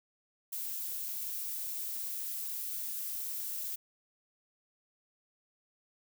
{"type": "noise", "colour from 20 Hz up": "violet", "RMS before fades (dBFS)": -38, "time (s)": [0.52, 3.76], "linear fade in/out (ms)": 10, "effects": []}